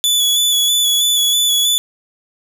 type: tone with vibrato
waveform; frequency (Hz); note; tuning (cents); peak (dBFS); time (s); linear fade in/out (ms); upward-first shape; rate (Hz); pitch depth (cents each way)
sawtooth; 3434; A7; -43; -9; 0.04-1.78; 0; square; 3.1; 23
effects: none